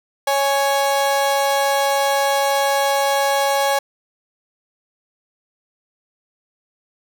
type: tone pair together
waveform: 35% pulse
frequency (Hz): 555.3 / 832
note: C#5 / G#5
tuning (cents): +3 / +3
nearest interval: perfect fifth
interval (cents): 700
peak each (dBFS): -17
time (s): 0.27-3.79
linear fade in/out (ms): 5
effects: none